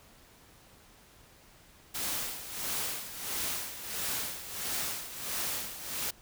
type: noise with tremolo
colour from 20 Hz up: white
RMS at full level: -33 dBFS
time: 1.94-6.11 s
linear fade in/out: 10 ms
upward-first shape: sine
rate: 1.5 Hz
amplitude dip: 70%
effects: pink hiss -58 dBFS RMS until 6.21 s